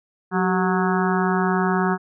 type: harmonic tone with a mistuned harmonic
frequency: 183.7 Hz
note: F#3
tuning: 12 cents flat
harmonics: 1 / 2 / 4 / 5 / 6 / 7 / 8 / 9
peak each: -21 / -24 / -27 / -28 / -29 / -29 / -30 / -31 dBFS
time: 0.31-1.98 s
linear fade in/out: 50 ms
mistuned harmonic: 2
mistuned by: +58 cents
effects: none